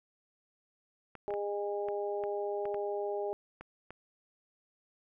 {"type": "clicks", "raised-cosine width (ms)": 0.5, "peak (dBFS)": -30, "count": 9, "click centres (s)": [1.153, 1.306, 1.339, 1.886, 2.238, 2.655, 2.744, 3.61, 3.906]}
{"type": "harmonic tone", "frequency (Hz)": 203.9, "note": "G#3", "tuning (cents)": -32, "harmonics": [2, 3, 4], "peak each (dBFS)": [-34, -38, -40], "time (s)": [1.28, 3.33], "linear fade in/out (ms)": 0}
{"effects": []}